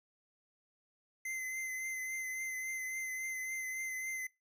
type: tone with vibrato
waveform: square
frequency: 2059 Hz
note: C7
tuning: 28 cents flat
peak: -38 dBFS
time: 1.25-4.27 s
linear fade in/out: 5 ms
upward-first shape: triangle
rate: 3.6 Hz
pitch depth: 26 cents each way
effects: noise-tail reverb RT60 0.2 s tail -20 dB re dry